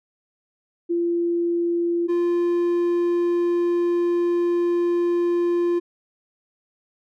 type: tone pair in turn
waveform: sine / triangle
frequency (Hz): 343.1 / 347.3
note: F4 / F4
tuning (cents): -31 / -10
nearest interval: unison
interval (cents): 21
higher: second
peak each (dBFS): -19 / -16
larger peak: second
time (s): 0.89-2.08 / 2.08-5.8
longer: second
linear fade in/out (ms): 20
effects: none